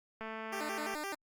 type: click train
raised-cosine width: 0.5 ms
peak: -28 dBFS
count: 162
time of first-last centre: 0.21-0.939 s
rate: 221 Hz
type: tone with vibrato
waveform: 10% pulse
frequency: 345 Hz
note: F4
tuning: 21 cents flat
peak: -29 dBFS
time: 0.52-1.15 s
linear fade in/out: 10 ms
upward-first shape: square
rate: 5.8 Hz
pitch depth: 230 cents each way
effects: Opus 48 kbps